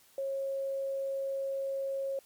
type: tone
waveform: sine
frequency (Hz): 544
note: C#5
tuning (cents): -33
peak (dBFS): -31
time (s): 0.18-2.19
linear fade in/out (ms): 2
effects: white hiss -62 dBFS RMS until 2.25 s + MP3 96 kbps